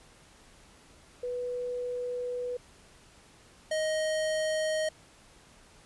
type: tone pair in turn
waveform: sine / square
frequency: 492.5 / 625.4 Hz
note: B4 / D#5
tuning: -5 / +9 cents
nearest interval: major third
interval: 414 cents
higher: second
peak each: -31 / -28 dBFS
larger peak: second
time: 1.23-2.57 / 3.71-4.89 s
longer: first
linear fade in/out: 5 ms
effects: pink hiss -57 dBFS RMS until 5.85 s + resampled to 24000 Hz